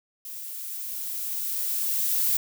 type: noise with level ramp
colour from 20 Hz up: violet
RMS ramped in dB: -38 to -23 dBFS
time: 0.25-2.37 s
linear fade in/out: 2 ms
effects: none